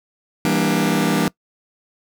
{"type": "chord", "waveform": "sawtooth", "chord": "E half-diminished seventh", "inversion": "none", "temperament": "just", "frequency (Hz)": [164.81, 197.78, 237.3, 296.7], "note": ["E3", "G3", "Bb3", "D4"], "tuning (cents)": [0, 16, 31, 18], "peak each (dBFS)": [-18, -17, -18, -17], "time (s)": [0.45, 1.28], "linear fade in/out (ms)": 0, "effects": ["noise-tail reverb RT60 0.1 s tail -23 dB re dry"]}